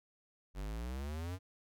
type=exponential sweep; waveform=square; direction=up; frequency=46.25 to 95.3 Hz; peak=-39 dBFS; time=0.54-1.39 s; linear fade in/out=50 ms; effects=none